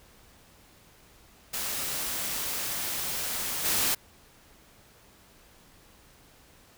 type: noise with level steps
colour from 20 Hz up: white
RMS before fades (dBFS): -32 / -26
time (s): 1.53-3.95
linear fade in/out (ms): 10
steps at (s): 3.64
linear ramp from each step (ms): 20
effects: pink hiss -57 dBFS RMS until 6.77 s